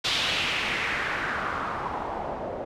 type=noise with low-pass filter sweep; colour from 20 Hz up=white; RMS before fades=-29 dBFS; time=0.04-2.65 s; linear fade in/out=10 ms; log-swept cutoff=3900 to 580 Hz; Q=2.4; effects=none